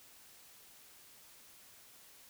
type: silence
effects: white hiss -59 dBFS RMS until 2.29 s